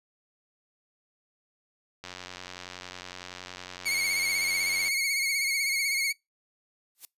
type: click train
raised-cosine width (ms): 0.2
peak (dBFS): -22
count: 259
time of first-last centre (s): 2.04-4.881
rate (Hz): 90.8
type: tone with vibrato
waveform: sawtooth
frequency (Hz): 2196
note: C#7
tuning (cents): -17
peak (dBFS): -22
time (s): 3.85-6.13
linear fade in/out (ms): 20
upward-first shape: sine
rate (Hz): 16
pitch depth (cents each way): 55
type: noise with exponential growth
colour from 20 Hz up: blue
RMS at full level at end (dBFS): -37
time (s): 6.95-7.05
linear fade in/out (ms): 0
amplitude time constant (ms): 20
effects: noise-tail reverb RT60 0.2 s tail -25 dB re dry + resampled to 32000 Hz